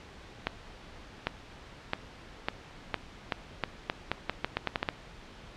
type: accelerating click train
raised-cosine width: 0.3 ms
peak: -11 dBFS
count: 16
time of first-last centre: 0.47-4.888 s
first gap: 800 ms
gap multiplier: 0.83
effects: pink hiss -49 dBFS RMS until 5.56 s + low-pass 4000 Hz 12 dB/octave